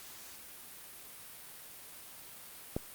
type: click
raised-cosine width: 2 ms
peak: -19 dBFS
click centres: 2.765 s
effects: white hiss -50 dBFS RMS until 2.94 s + Opus 48 kbps